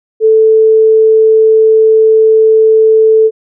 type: tone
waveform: sine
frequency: 440 Hz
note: A4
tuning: in tune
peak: -3 dBFS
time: 0.2-3.31 s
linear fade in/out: 50 ms
effects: none